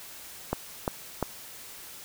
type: click train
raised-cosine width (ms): 1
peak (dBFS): -12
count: 3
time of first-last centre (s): 0.53-1.227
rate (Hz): 2.87
effects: white hiss -45 dBFS RMS until 2.04 s